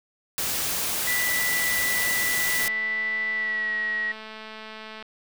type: noise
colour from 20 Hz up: white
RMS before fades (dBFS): -27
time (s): 0.38-2.68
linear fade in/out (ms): 0
type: tone with pitch glide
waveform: sine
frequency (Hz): 1975.5 to 1906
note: B6 to A#6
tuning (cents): 0 to +38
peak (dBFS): -24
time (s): 1.07-4.12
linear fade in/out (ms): 5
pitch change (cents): -62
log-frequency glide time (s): 3.32-3.74
type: click train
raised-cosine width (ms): 0.3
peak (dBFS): -24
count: 532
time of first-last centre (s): 2.59-5.026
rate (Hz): 218
effects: none